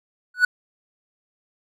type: tone with exponential growth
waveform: triangle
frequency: 1477 Hz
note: F#6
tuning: 3 cents flat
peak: -7 dBFS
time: 0.34-0.45 s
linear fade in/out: 5 ms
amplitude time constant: 22 ms
effects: none